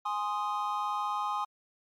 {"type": "chord", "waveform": "triangle", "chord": "Ab major", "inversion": "none", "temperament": "equal", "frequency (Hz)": [830.6, 1046.5, 1244.5], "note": ["Ab5", "C6", "Eb6"], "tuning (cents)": [0, 0, 0], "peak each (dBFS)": -32, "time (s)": [0.05, 1.45], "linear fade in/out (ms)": 10, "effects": ["MP3 96 kbps"]}